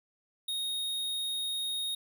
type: tone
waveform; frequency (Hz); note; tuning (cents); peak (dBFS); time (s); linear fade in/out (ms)
square; 3729; A#7; 0; -32; 0.48-1.95; 5
effects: none